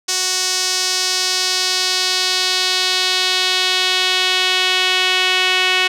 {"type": "tone with band-pass filter sweep", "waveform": "sawtooth", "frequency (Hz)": 370, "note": "F#4", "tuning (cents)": 0, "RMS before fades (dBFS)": -17, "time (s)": [0.08, 5.88], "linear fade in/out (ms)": 10, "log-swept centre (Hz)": [5900, 2800], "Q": 2.1, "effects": []}